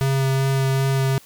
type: tone with vibrato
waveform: square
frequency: 134.8 Hz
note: C#3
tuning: 48 cents flat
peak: -18 dBFS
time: 0.01-1.18 s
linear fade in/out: 0 ms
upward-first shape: sine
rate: 2.6 Hz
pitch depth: 10 cents each way
effects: white hiss -49 dBFS RMS until 1.25 s